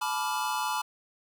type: chord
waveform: square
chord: B half-diminished seventh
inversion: third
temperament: equal with one note detuned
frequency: 863.4 / 987.8 / 1174.7 / 1396.9 Hz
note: A5 / B5 / D6 / F6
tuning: -33 / 0 / 0 / 0 cents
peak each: -33 / -33 / -36 / -38 dBFS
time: 0.01-0.82 s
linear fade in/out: 10 ms
effects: none